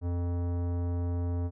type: tone with tanh clipping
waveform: sine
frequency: 87.31 Hz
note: F2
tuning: in tune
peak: -30 dBFS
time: 0.01-1.51 s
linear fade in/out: 50 ms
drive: 17 dB
effects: none